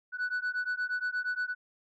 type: beating tone pair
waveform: sine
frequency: 1480 / 1488.5 Hz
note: F#6 / F#6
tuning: 0 / +10 cents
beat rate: 8.5 Hz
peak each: -31 dBFS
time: 0.12-1.55 s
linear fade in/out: 50 ms
effects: tanh soft clip ceiling -27 dBFS